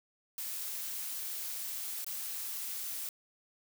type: noise with dropouts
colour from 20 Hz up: blue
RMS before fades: -39 dBFS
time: 0.38-3.09 s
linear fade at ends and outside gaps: 1 ms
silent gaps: 2.045-2.065 s
effects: none